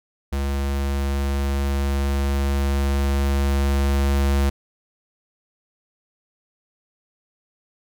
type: tone with level ramp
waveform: square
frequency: 69.4 Hz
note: C#2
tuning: 3 cents sharp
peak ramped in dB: -22 to -17 dBFS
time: 0.32-4.5 s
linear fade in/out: 10 ms
effects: none